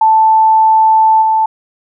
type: tone with level steps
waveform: sine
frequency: 880 Hz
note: A5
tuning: in tune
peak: -5 / -8 dBFS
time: 0.01-1.46 s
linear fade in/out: 5 ms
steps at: 1.21 s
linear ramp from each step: 20 ms
effects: none